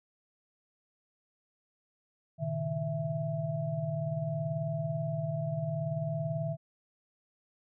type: tone cluster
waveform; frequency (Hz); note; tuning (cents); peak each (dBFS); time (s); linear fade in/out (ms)
sine; 116.2 / 134 / 154.6 / 661; A#2 / C3 / D#3 / E5; -5 / +42 / -11 / +5; -40 / -39 / -33 / -36; 2.38-6.57; 50
effects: none